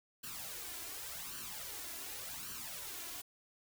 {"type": "noise with flanger", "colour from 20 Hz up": "white", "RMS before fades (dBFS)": -45, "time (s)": [0.23, 3.22], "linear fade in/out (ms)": 10, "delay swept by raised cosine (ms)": [0.68, 2.98], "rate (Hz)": 0.88, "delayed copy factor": 0.7, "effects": []}